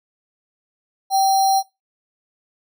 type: tone with sample-and-hold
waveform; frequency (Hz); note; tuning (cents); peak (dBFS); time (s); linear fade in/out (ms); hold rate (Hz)
sine; 775; G5; -20; -13; 1.1-1.63; 50; 4900
effects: noise-tail reverb RT60 0.2 s tail -17 dB re dry